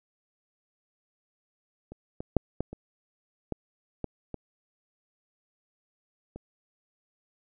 clicks, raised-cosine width 2 ms, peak -29 / -22 / -7 / -15 / -26 / -17 / -18 / -22 / -27 dBFS, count 9, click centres 1.92 / 2.205 / 2.367 / 2.606 / 2.73 / 3.523 / 4.043 / 4.343 / 6.36 s, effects none

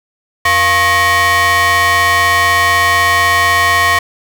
35% pulse ring-modulated tone, 392 Hz, G4, in tune, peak -4 dBFS, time 0.45-3.99 s, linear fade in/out 5 ms, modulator 1480 Hz, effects none

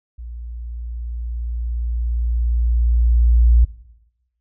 sine tone with level ramp, 58.6 Hz, A#1, 10 cents sharp, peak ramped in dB -30 to -8 dBFS, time 0.18-3.65 s, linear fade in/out 10 ms, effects noise-tail reverb RT60 0.9 s tail -18 dB re dry

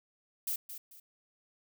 violet noise with echo, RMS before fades -34 dBFS, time 0.47-0.56 s, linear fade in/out 5 ms, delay 220 ms, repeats 2, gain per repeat -10 dB, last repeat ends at 1 s, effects none

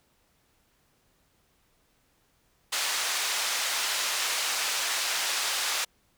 white band-pass noise, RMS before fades -29 dBFS, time 2.72-5.85 s, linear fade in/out 10 ms, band 750 to 6400 Hz, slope 12 dB/octave, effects pink hiss -68 dBFS RMS until 6.17 s

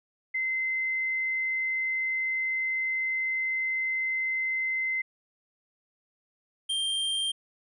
sine / square tone pair in turn, 2064 / 3176 Hz, C7 / G7, -24 / +22 cents, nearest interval perfect fifth, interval 746 cents, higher second, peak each -26 / -27 dBFS, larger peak first, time 0.34-5.02 / 6.69-7.32 s, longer first, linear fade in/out 10 ms, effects resampled to 24000 Hz

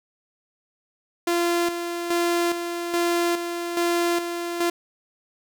sawtooth tone with tremolo, 344.3 Hz, F4, 25 cents flat, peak -16 dBFS, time 1.27-4.7 s, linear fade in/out 5 ms, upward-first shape square, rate 1.2 Hz, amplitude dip 55%, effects none

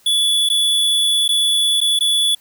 square tone with dropouts, 3434 Hz, A7, 43 cents flat, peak -14 dBFS, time 0.06-2.35 s, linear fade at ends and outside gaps 5 ms, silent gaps 0.49-0.499 / 1.28-1.289 / 1.805-1.813 / 1.991-2.007 s, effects white hiss -53 dBFS RMS until 2.4 s

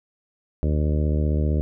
harmonic tone, 75.5 Hz, D2, 48 cents sharp, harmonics 1 / 2 / 3 / 4 / 5 / 6 / 7 / 8, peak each -20 / -26 / -30 / -32 / -34 / -36 / -37 / -38 dBFS, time 0.63-1.61 s, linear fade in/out 0 ms, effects none

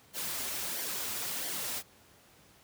white noise with flanger, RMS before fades -36 dBFS, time 0.13-1.83 s, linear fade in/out 50 ms, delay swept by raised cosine 0.76 to 6.16 ms, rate 1.5 Hz, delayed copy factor -0.6, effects pink hiss -60 dBFS RMS until 2.63 s + high-pass 80 Hz 12 dB/octave

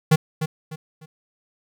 square tone with echo, 156.9 Hz, D#3, 15 cents sharp, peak -12 dBFS, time 0.11-0.16 s, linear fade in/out 10 ms, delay 300 ms, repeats 3, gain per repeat -10 dB, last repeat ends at 1.06 s, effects none

